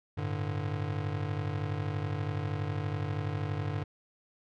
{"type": "chord", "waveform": "square", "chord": "G suspended second", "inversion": "none", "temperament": "just", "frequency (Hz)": [98, 110.25, 147], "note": ["G2", "A2", "D3"], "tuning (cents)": [0, 4, 2], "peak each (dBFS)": [-35, -39, -36], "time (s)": [0.17, 3.84], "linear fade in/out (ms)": 10, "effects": ["low-pass 3000 Hz 12 dB/octave"]}